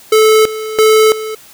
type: tone with tremolo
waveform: square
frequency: 435.2 Hz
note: A4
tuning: 19 cents flat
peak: -6 dBFS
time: 0.12-1.35 s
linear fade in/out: 5 ms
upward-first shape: square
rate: 1.5 Hz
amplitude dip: 80%
effects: white hiss -40 dBFS RMS until 1.53 s